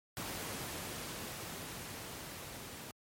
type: noise with level ramp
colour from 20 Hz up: pink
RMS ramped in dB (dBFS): -40 to -47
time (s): 0.17-2.91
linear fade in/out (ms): 0
effects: high-pass 80 Hz 12 dB/octave + MP3 64 kbps

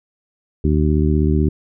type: harmonic tone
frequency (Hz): 76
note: D#2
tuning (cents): -40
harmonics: 1 / 2 / 3 / 4 / 5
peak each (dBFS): -16 / -19 / -21 / -22 / -23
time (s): 0.64-1.49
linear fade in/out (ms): 5
effects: none

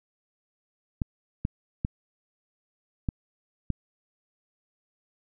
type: clicks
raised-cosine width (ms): 5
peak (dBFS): -14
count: 5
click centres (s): 1.018 / 1.451 / 1.849 / 3.088 / 3.703
effects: none

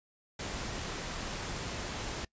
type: noise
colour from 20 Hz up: pink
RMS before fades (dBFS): -38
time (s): 0.39-2.25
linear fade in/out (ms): 5
effects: noise-tail reverb RT60 0.1 s tail -23 dB re dry + resampled to 16000 Hz

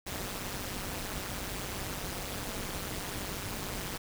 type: noise with amplitude modulation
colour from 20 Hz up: pink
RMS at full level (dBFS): -34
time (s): 0.06-3.98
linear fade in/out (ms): 10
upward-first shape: sine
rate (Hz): 195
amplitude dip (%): 85
effects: none

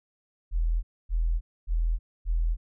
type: tone bursts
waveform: sine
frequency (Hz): 41.2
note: E1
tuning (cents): 0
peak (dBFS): -22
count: 4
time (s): 0.51-2.57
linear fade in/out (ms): 50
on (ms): 320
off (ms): 260
effects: none

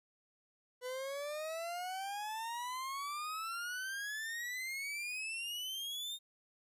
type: exponential sweep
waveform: 40% pulse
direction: up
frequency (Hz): 493.9 to 3689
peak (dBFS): -38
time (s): 0.81-6.19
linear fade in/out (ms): 50
effects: resampled to 32000 Hz + 13-bit

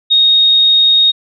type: tone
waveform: sine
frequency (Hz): 3729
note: A#7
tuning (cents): 0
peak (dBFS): -6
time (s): 0.1-1.12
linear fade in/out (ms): 20
effects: none

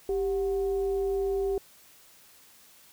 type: tone with frequency modulation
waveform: sine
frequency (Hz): 391.9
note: G4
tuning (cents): 0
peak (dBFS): -25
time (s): 0.09-1.58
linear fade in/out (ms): 2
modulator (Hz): 342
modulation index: 0.35
effects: white hiss -56 dBFS RMS until 2.92 s

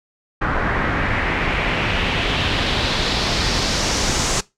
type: noise with low-pass filter sweep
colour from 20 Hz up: pink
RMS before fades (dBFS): -20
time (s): 0.41-4.41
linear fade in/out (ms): 10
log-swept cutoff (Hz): 1500 to 7000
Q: 2.3
effects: noise-tail reverb RT60 0.2 s tail -20 dB re dry

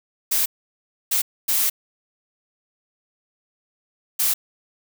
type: noise bursts at uneven times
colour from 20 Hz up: blue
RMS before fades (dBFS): -20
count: 4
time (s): 0.31-0.46 / 1.11-1.22 / 1.48-1.7 / 4.19-4.34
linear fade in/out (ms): 10
effects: none

